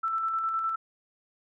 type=tone with tremolo; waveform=sine; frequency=1328 Hz; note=E6; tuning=12 cents sharp; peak=-25 dBFS; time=0.03-0.76 s; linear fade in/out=10 ms; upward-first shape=square; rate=9.8 Hz; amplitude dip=30%; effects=none